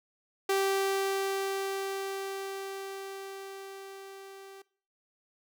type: tone with level ramp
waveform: sawtooth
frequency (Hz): 389.8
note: G4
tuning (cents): -10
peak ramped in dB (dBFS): -21 to -43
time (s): 0.49-4.62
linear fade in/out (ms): 5
effects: noise-tail reverb RT60 0.5 s tail -22 dB re dry